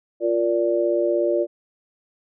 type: chord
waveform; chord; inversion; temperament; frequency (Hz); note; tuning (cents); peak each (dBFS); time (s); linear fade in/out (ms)
sine; Bb major; second; just; 349.6 / 466.2 / 582.7; F4 / Bb4 / D5; +2 / 0 / -14; -21 / -26 / -21; 0.2-1.47; 50
effects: none